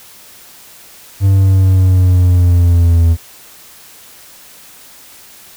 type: linear sweep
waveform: triangle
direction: down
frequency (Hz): 98 to 82.7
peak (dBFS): -4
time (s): 1.2-3.17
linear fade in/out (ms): 50
effects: white hiss -39 dBFS RMS until 5.56 s